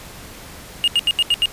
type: tone bursts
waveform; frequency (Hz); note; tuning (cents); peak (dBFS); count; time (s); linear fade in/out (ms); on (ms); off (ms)
triangle; 2847; F7; +33; -11; 6; 0.84-1.457; 0; 37; 79
effects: pink hiss -38 dBFS RMS until 1.52 s + resampled to 32000 Hz